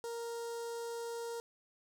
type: tone with notch filter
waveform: sawtooth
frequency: 466.2 Hz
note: A#4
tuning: in tune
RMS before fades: -41 dBFS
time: 0.04-1.4 s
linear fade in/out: 0 ms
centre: 2300 Hz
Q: 0.63
effects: low-pass 11000 Hz 12 dB/octave + 10-bit